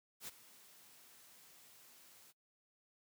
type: noise with ADSR envelope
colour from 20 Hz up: white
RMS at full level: -45 dBFS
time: 0.2-2.33 s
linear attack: 78 ms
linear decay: 23 ms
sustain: -17 dB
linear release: 34 ms
effects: noise-tail reverb RT60 0.1 s tail -21 dB re dry + high-pass 100 Hz 12 dB/octave